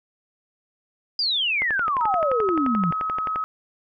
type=exponential sweep; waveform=sine; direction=down; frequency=4959 to 160 Hz; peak=-20 dBFS; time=1.19-2.91 s; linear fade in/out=2 ms
type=click train; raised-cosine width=0.5 ms; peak=-15 dBFS; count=21; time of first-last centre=1.62-3.359 s; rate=11.5 Hz
type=tone; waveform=sine; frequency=1277 Hz; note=D#6; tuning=45 cents sharp; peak=-23 dBFS; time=2.01-3.44 s; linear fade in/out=0 ms
effects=none